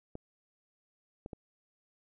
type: clicks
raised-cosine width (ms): 2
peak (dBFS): -28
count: 3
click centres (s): 0.154 / 1.261 / 1.332
effects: none